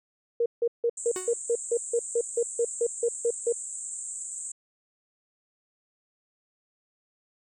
sine tone bursts, 470 Hz, A#4, 14 cents sharp, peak -21 dBFS, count 15, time 0.4-3.525 s, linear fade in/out 5 ms, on 59 ms, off 160 ms
pink band-pass noise, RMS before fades -37 dBFS, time 0.97-4.52 s, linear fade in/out 5 ms, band 7300 to 8400 Hz, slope 96 dB/octave
45% pulse tone with exponential decay, 370 Hz, F#4, in tune, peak -29 dBFS, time 1.16-1.38 s, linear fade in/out 1 ms, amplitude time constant 47 ms
effects none

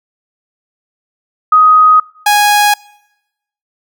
sine / sawtooth tone pair in turn, 1253 / 828.3 Hz, D#6 / G#5, +12 / -5 cents, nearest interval perfect fifth, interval 717 cents, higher first, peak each -3 dBFS, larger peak neither, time 1.52-2 / 2.26-2.74 s, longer neither, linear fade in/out 5 ms, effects noise-tail reverb RT60 0.9 s tail -24 dB re dry

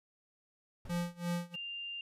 brown noise with exponential decay, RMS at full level -42 dBFS, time 0.85-1.21 s, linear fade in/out 5 ms, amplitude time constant 77 ms
square tone with tremolo, 173.7 Hz, F3, 9 cents flat, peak -32 dBFS, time 0.89-1.56 s, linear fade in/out 10 ms, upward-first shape sine, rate 2.9 Hz, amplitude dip 95%
sine tone, 2794 Hz, F7, in tune, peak -39 dBFS, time 1.54-2.01 s, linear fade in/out 2 ms
effects resampled to 32000 Hz

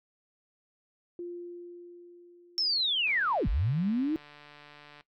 sine tone with exponential decay, 349.2 Hz, F4, in tune, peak -34 dBFS, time 1.19-3.82 s, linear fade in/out 2 ms, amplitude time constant 570 ms
sine linear two-way sweep, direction down then up, 5440 to 35 to 324.7 Hz, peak -25 dBFS, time 2.58-4.16 s, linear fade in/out 0 ms, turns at 3.48 s
click train, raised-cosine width 0.3 ms, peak -35 dBFS, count 286, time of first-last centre 3.07-5.009 s, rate 147 Hz
effects noise-tail reverb RT60 0.1 s tail -17 dB re dry

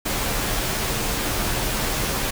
pink noise with comb filter, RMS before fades -24 dBFS, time 0.05-2.31 s, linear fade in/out 10 ms, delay 12 ms, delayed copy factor -0.55, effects none

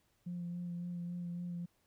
sine tone with vibrato, 174.61 Hz, F3, in tune, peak -37 dBFS, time 0.26-1.66 s, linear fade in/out 10 ms, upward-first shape sine, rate 3.6 Hz, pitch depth 18 cents each way, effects tanh soft clip ceiling -34 dBFS + pink hiss -75 dBFS RMS until 1.86 s

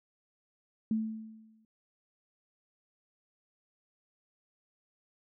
sine tone with exponential decay, 220 Hz, A3, in tune, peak -25 dBFS, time 0.91-1.65 s, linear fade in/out 2 ms, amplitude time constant 160 ms, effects none

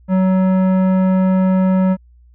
triangle tone with tanh clipping, 187.4 Hz, F#3, 22 cents sharp, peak -13 dBFS, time 0.08-1.97 s, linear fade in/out 50 ms, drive 18 dB, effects added 60 Hz sine -44 dBFS peak until 2.34 s

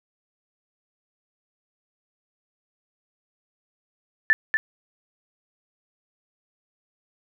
sine tone with echo, 1760 Hz, A6, in tune, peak -13 dBFS, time 4.3-4.33 s, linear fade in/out 0 ms, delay 240 ms, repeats 1, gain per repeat -5 dB, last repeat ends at 4.57 s, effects none

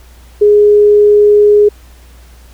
sine tone, 415.3 Hz, G#4, in tune, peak -3 dBFS, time 0.41-1.69 s, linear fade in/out 10 ms, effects added 60 Hz sine -36 dBFS peak until 2.53 s + pink hiss -45 dBFS RMS until 2.53 s

